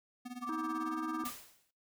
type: tone with tremolo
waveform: square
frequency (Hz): 246.9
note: B3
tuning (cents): 0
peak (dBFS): -40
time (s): 0.25-1.31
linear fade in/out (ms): 10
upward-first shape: sine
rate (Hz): 18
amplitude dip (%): 85
type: tone with pitch glide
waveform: sine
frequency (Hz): 1174.7 to 1191.8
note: D6 to D6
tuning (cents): 0 to +25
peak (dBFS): -38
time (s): 0.42-1.3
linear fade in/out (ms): 10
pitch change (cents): +25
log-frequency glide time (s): 0.84-0.94
type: harmonic tone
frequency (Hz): 317.1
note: D#4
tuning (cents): +33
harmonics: 1 / 3 / 4 / 5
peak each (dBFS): -37 / -47 / -49 / -51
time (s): 0.49-1.24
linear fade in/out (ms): 2
type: noise with exponential decay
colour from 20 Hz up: white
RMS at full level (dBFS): -40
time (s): 1.25-1.71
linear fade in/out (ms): 5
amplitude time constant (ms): 100
effects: noise-tail reverb RT60 0.3 s tail -19 dB re dry